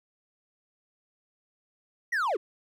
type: linear sweep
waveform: triangle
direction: down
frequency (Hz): 1977 to 323.1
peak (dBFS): -23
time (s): 2.12-2.37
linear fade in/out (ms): 10
effects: none